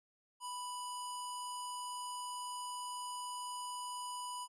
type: tone with low-pass filter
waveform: square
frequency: 987.8 Hz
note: B5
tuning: in tune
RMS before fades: -43 dBFS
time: 0.4-4.48 s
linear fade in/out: 50 ms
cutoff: 10000 Hz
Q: 3.9
effects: none